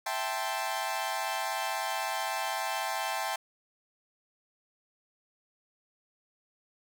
sawtooth chord, A minor seventh, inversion second, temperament equal, 659.3 / 784 / 880 / 1046.5 Hz, E5 / G5 / A5 / C6, 0 / 0 / 0 / 0 cents, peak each -34 / -31 / -32 / -34 dBFS, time 0.06-3.36 s, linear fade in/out 5 ms, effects none

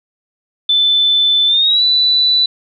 sine tone with pitch glide, 3520 to 3974 Hz, A7 to B7, 0 to +10 cents, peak -9 dBFS, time 0.69-2.46 s, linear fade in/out 5 ms, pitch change +210 cents, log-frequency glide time 1.47-1.83 s, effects none

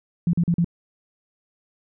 sine tone bursts, 170.9 Hz, F3, 37 cents flat, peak -16 dBFS, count 4, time 0.27-0.645 s, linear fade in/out 2 ms, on 63 ms, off 41 ms, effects none

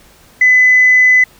sine tone, 2009 Hz, B6, 29 cents sharp, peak -4 dBFS, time 0.41-1.24 s, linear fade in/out 5 ms, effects tanh soft clip ceiling 0 dBFS + pink hiss -45 dBFS RMS until 1.39 s

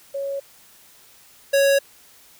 sine / square tone pair in turn, 554.4 / 554.4 Hz, C#5 / C#5, 0 / 0 cents, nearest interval unison, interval 0 cents, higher neither, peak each -24 / -15 dBFS, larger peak second, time 0.14-0.4 / 1.53-1.79 s, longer neither, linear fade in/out 10 ms, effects white hiss -51 dBFS RMS until 2.39 s

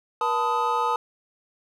triangle tone cluster, 479.3 / 880 / 1006 / 1254 Hz, A#4 / A5 / B5 / D#6, +48 / 0 / +32 / +13 cents, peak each -28 / -23 / -27 / -24 dBFS, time 0.21-0.96 s, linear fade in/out 2 ms, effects none

